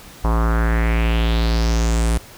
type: tone with low-pass filter sweep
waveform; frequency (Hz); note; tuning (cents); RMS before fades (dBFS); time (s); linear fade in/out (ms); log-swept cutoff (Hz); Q
square; 56.7; A#1; -47; -17; 0.24-2.18; 5; 1000 to 10000; 3.5
effects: pink hiss -41 dBFS RMS until 2.37 s